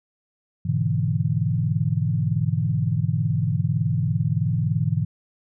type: chord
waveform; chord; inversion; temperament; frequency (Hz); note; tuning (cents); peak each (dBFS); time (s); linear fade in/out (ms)
sine; E dominant seventh; first; equal; 103.83 / 123.47 / 146.83 / 164.81; G#2 / B2 / D3 / E3; 0 / 0 / 0 / 0; -25; 0.65-5.05; 10
effects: none